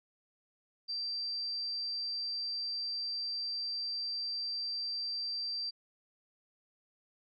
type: tone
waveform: sine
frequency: 4695 Hz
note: D8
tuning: 1 cent flat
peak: -34 dBFS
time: 0.88-5.71 s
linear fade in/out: 20 ms
effects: none